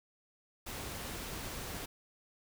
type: noise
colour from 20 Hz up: pink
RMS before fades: -42 dBFS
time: 0.66-1.86 s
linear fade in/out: 10 ms
effects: none